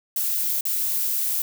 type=noise with dropouts; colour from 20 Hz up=violet; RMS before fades=-24 dBFS; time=0.16-1.42 s; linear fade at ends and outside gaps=2 ms; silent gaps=0.609-0.653 s; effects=none